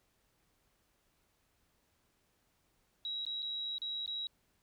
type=tone with dropouts; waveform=sine; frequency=3862 Hz; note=B7; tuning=39 cents flat; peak=-36 dBFS; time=3.05-4.27 s; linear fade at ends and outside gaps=1 ms; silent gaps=3.251-3.265 / 3.422-3.427 / 3.782-3.818 / 4.061-4.077 s; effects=pink hiss -75 dBFS RMS until 4.62 s